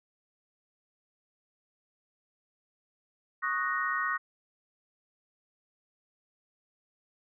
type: chord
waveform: sine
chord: D# minor seventh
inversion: third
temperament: equal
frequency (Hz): 1108.7 / 1244.5 / 1480 / 1864.7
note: C#6 / D#6 / F#6 / A#6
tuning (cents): 0 / 0 / 0 / 0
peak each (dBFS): -34 / -34 / -34 / -32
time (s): 3.42-4.18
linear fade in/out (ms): 20
effects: none